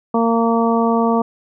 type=harmonic tone; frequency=229.9 Hz; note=A#3; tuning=24 cents flat; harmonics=1 / 2 / 3 / 4 / 5; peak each=-16 / -19 / -21 / -22 / -23 dBFS; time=0.14-1.22 s; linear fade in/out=5 ms; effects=none